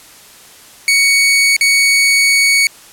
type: tone with dropouts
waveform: sawtooth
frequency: 2232 Hz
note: C#7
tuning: 11 cents sharp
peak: -5 dBFS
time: 0.88-2.67 s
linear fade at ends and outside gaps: 1 ms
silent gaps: 1.565-1.61 s
effects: white hiss -40 dBFS RMS until 2.92 s + low-pass 12000 Hz 12 dB/octave